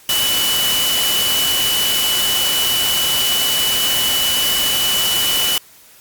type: tone in noise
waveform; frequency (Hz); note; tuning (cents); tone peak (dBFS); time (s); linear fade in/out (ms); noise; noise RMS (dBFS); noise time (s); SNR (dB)
sine; 2968; F#7; +5; -17; 0.09-5.58; 2; white; -19; 0.09-5.58; -1
effects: white hiss -46 dBFS RMS until 6 s + Opus 48 kbps